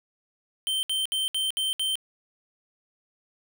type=tone bursts; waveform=square; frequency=3113 Hz; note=G7; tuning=13 cents flat; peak=-25 dBFS; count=6; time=0.67-1.955 s; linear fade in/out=0 ms; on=160 ms; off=65 ms; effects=none